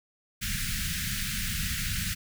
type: band-stop noise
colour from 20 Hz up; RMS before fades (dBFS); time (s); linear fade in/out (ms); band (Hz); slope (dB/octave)
pink; -31; 0.41-2.15; 20; 210 to 1500; 48
effects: none